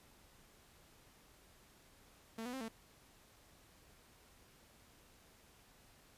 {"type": "tone with pitch steps", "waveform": "sawtooth", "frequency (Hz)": [224.9, 246.9, 264.7, 224.4], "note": ["A3", "B3", "C4", "A3"], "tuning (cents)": [38, 0, 20, 34], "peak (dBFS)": -38, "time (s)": [2.38, 2.684], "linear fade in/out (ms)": 5, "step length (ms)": 76, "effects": ["pink hiss -65 dBFS RMS until 6.17 s", "resampled to 32000 Hz"]}